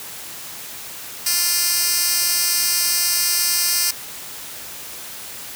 10% pulse tone with high-pass filter, 349.2 Hz, F4, in tune, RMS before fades -19 dBFS, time 1.26-3.91 s, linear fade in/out 5 ms, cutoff 5700 Hz, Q 0.82, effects white hiss -34 dBFS RMS until 5.55 s + high-pass 60 Hz 12 dB/octave

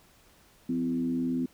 sine tone with frequency modulation, 255.5 Hz, C4, 41 cents flat, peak -26 dBFS, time 0.69-1.46 s, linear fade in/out 5 ms, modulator 78.2 Hz, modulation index 0.66, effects pink hiss -60 dBFS RMS until 1.53 s

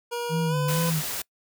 25% pulse tone with pitch glide, 476.8 to 503.1 Hz, A#4 to B4, +39 to +32 cents, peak -24 dBFS, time 0.11-0.91 s, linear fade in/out 20 ms, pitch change +93 cents, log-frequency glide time 0.48-0.55 s
sine tone with vibrato, 156.1 Hz, D#3, 6 cents sharp, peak -23 dBFS, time 0.29-1.03 s, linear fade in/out 50 ms, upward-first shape sine, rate 2.2 Hz, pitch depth 110 cents each way
white noise, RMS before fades -31 dBFS, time 0.68-1.22 s, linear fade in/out 5 ms
effects noise-tail reverb RT60 0.1 s tail -24 dB re dry

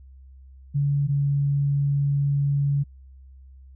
sine tone pair in turn, 142.3 / 141.55 Hz, C#3 / C#3, +46 / +37 cents, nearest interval unison, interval 9 cents, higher first, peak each -19 dBFS, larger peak neither, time 0.74-1.08 / 1.08-2.84 s, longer second, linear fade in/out 20 ms, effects added 66 Hz sine -44 dBFS peak until 3.75 s

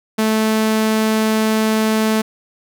sawtooth tone, 218.6 Hz, A3, 11 cents flat, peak -10 dBFS, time 0.18-2.22 s, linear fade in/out 10 ms, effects none

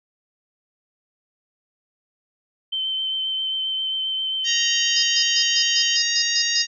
sine tone with vibrato, 3090 Hz, G7, 26 cents flat, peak -22 dBFS, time 2.72-5.97 s, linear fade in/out 10 ms, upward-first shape sine, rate 7.5 Hz, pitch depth 13 cents each way
harmonic tone, 935 Hz, A#5, 5 cents sharp, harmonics 2 / 3 / 4 / 5 / 6 / 7, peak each -27 / -27 / -27 / -27 / -27 / -27 dBFS, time 4.44-6.67 s, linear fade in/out 50 ms
sine tone bursts, 4988 Hz, D#8, 3 cents sharp, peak -19 dBFS, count 9, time 4.96-6.621 s, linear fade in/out 5 ms, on 69 ms, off 130 ms
effects none

